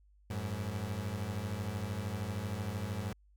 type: beating tone pair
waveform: 30% pulse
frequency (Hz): 93.2 / 106.2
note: F#2 / G#2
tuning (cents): +13 / +39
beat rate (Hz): 13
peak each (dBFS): -36 / -35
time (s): 0.3-3.13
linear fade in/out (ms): 5
effects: added 50 Hz sine -61 dBFS peak until 3.36 s